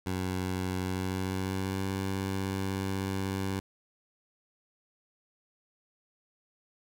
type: tone with pitch glide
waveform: 15% pulse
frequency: 92.5 to 96.32 Hz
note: F#2 to G2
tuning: 0 to -30 cents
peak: -24 dBFS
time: 0.06-3.6 s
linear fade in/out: 5 ms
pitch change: +70 cents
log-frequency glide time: 0.82-1.85 s
effects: none